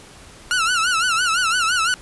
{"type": "tone with vibrato", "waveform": "sawtooth", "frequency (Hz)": 1396.9, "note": "F6", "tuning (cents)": 0, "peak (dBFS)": -13, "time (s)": [0.51, 1.94], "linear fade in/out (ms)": 0, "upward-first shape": "sine", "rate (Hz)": 5.9, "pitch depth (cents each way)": 130, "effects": ["pink hiss -43 dBFS RMS until 2.01 s", "resampled to 24000 Hz"]}